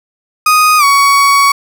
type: tone with pitch glide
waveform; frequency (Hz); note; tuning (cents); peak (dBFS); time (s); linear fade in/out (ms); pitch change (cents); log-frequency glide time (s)
35% pulse; 1244.5 to 1121.6; D#6 to C#6; 0 to +20; -4; 0.46-1.52; 5; -180; 0.78-0.84
effects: none